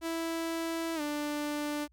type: tone with pitch glide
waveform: sawtooth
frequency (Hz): 329.6 to 295.3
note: E4 to D4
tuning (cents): 0 to +10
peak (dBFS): -28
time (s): 0.01-1.88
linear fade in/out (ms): 50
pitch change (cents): -190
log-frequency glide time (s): 0.95-1.01
effects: added 60 Hz sine -62 dBFS peak until 1.92 s